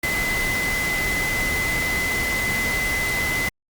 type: tone in noise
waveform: sine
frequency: 2029 Hz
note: B6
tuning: 46 cents sharp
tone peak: -22 dBFS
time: 0.03-3.49 s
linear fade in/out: 5 ms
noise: pink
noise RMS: -27 dBFS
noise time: 0.03-3.49 s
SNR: +2 dB
effects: Opus 48 kbps